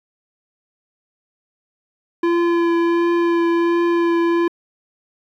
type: tone with vibrato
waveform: square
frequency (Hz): 340.3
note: F4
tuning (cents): -45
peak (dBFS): -15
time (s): 2.23-4.48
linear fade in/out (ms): 5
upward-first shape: triangle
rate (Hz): 1.4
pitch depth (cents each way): 15
effects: low-pass 2000 Hz 12 dB/octave + 9-bit